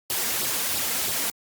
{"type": "noise with flanger", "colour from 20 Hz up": "white", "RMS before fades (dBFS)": -26, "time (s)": [0.1, 1.3], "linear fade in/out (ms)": 0, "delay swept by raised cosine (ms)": [0.22, 4.42], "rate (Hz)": 3, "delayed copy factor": 0.55, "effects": ["high-pass 80 Hz 12 dB/octave", "Opus 48 kbps"]}